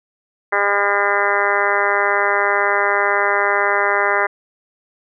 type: harmonic tone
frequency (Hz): 202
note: G#3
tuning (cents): -48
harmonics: 2 / 3 / 4 / 5 / 6 / 7 / 8 / 9 / 10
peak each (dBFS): -23 / -23 / -23 / -23 / -23 / -23 / -23 / -23 / -23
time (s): 0.52-4.27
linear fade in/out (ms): 10
effects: none